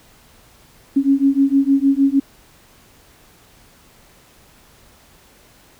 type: beating tone pair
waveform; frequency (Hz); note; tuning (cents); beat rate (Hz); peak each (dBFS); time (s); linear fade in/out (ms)
sine; 272 / 278.5; C#4 / C#4; -33 / +8; 6.5; -15; 0.96-2.2; 10
effects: pink hiss -50 dBFS RMS until 5.79 s